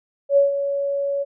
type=tone with ADSR envelope; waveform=sine; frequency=561 Hz; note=C#5; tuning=21 cents sharp; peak=-10 dBFS; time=0.29-1.25 s; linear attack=79 ms; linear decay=140 ms; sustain=-10 dB; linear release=31 ms; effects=none